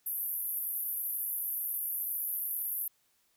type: band-pass noise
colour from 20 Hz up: white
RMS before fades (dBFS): -35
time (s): 0.06-2.88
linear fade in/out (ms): 5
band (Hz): 11000 to 14000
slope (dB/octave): 96
effects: white hiss -72 dBFS RMS until 3.36 s

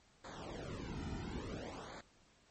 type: noise with flanger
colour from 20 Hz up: brown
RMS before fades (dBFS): -45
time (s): 0.24-2.01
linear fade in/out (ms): 5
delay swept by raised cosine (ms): 0.35 to 1.85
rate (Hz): 0.58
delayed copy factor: -1
effects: pink hiss -68 dBFS RMS until 2.5 s + MP3 32 kbps

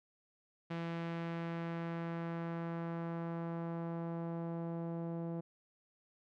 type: tone with low-pass filter sweep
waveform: sawtooth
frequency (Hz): 167.6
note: E3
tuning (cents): +29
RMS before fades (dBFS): -40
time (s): 0.7-5.41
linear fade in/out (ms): 10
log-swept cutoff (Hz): 2800 to 630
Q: 1
effects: none

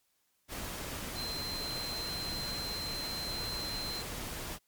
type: tone in noise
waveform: sine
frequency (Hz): 4110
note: C8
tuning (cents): -32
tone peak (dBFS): -37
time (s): 1.14-4.04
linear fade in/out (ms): 50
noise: pink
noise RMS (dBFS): -40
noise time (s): 0.48-4.59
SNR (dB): 0
effects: white hiss -75 dBFS RMS until 4.67 s + MP3 96 kbps

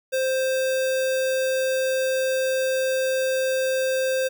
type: tone with sample-and-hold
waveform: sine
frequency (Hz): 523.3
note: C5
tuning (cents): 0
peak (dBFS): -20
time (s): 0.12-4.29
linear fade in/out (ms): 20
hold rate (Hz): 2100
effects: none

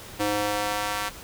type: tone with high-pass filter sweep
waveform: square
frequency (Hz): 103.83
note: G#2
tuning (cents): 0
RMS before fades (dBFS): -27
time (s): 0.19-1.1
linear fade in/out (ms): 20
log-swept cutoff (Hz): 360 to 1100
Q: 1.1
effects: pink hiss -42 dBFS RMS until 1.23 s

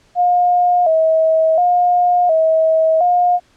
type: tone with vibrato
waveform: sine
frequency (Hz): 676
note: E5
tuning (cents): +43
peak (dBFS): -10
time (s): 0.15-3.4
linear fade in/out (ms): 50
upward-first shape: square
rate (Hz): 0.7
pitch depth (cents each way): 91
effects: pink hiss -54 dBFS RMS until 3.56 s + low-pass 7000 Hz 12 dB/octave

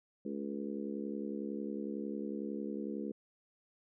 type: harmonic tone with a mistuned harmonic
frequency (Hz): 71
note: C#2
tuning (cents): +42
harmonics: 3 / 4 / 5 / 6 / 7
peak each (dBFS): -40 / -42 / -44 / -46 / -47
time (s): 0.25-3.12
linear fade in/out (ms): 5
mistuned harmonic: 7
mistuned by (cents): -31
effects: none

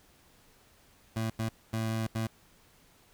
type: tone bursts at uneven times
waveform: 25% pulse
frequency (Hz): 111.7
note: A2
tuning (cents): +27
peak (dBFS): -26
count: 4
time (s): 1.16-1.3 / 1.39-1.49 / 1.73-2.07 / 2.15-2.27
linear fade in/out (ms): 5
effects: pink hiss -62 dBFS RMS until 3.13 s

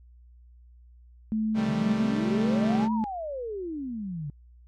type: tone with pitch glide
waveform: sine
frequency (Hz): 217.8 to 219.6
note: A3 to A3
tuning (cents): -17 to -3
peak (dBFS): -24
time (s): 1.32-3.04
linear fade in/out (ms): 0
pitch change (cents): +14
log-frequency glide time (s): 2.13-2.56
type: chord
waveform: sawtooth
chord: A half-diminished seventh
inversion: first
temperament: equal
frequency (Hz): 130.81 / 155.56 / 196 / 220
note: C3 / Eb3 / G3 / A3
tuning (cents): 0 / 0 / 0 / 0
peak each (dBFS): -33 / -34 / -28 / -31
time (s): 1.54-2.89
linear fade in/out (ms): 50
type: exponential two-way sweep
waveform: sine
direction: up then down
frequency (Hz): 139.1 to 987.8 to 139.1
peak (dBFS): -31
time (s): 1.68-4.3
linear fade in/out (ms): 2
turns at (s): 2.93
effects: added 60 Hz sine -50 dBFS peak until 4.67 s + low-pass 5000 Hz 12 dB/octave

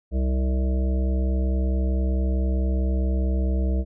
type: harmonic tone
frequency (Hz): 64.6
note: C2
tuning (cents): -21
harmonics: 1 / 3 / 5 / 7 / 9 / 10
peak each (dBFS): -20 / -30 / -34 / -37 / -39 / -40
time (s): 0.11-3.85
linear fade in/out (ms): 50
effects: none

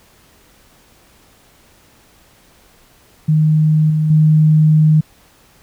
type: tone with level steps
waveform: sine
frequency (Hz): 154.9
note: D#3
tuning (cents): -7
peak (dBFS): -9 / -12 / -7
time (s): 3.28-5.01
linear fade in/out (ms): 10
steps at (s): 3.9 / 4.1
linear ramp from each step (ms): 5
effects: pink hiss -50 dBFS RMS until 5.62 s

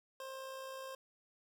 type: tone with amplitude modulation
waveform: 25% pulse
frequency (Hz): 530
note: C5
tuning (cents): +22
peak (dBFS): -39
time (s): 0.2-0.95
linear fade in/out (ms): 2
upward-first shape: sine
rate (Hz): 59.7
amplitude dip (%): 35
effects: none

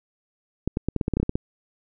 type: clicks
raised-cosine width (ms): 3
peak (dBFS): -10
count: 12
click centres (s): 0.676 / 0.771 / 0.886 / 0.963 / 1.012 / 1.081 / 1.137 / 1.17 / 1.2 / 1.23 / 1.294 / 1.355
effects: none

